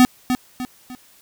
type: tone with echo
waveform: square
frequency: 251.8 Hz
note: B3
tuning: 34 cents sharp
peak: -9 dBFS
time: 0-0.05 s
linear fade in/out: 0 ms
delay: 300 ms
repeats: 3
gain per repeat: -8 dB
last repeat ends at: 0.95 s
effects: white hiss -52 dBFS RMS until 1.21 s